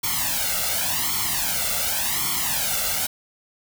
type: noise with flanger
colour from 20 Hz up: white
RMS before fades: -24 dBFS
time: 0.03-3.07 s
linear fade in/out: 10 ms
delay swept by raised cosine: 0.92 to 1.46 ms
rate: 0.89 Hz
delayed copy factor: +1
effects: none